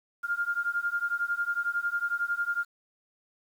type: beating tone pair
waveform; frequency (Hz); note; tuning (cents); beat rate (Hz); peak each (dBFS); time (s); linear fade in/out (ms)
sine; 1400 / 1411; F6 / F6; +4 / +17; 11; -30; 0.23-2.65; 20
effects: 9-bit